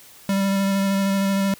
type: tone with vibrato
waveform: square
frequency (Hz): 196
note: G3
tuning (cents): 0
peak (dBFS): -19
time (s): 0.29-1.54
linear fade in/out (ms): 2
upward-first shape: square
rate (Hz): 13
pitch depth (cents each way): 11
effects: white hiss -47 dBFS RMS until 1.59 s